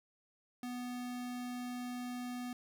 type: tone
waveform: square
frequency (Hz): 246.7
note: B3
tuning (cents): -2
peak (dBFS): -40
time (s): 0.63-2.53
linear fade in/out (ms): 2
effects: none